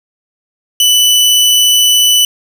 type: tone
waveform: sawtooth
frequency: 2981 Hz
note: F#7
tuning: 12 cents sharp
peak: -3 dBFS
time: 0.8-2.25 s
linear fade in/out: 2 ms
effects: none